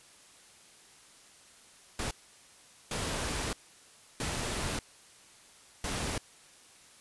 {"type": "noise bursts at uneven times", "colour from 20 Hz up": "pink", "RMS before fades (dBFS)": -34, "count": 4, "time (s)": [[1.99, 2.11], [2.91, 3.53], [4.2, 4.79], [5.84, 6.18]], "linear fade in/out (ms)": 2, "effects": ["white hiss -57 dBFS RMS until 7 s", "resampled to 24000 Hz"]}